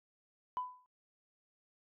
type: tone with exponential decay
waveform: sine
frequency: 1000 Hz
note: B5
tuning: 21 cents sharp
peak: -31 dBFS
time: 0.57-0.86 s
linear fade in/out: 0 ms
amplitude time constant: 62 ms
effects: noise-tail reverb RT60 0.1 s tail -26 dB re dry + tanh soft clip ceiling -28 dBFS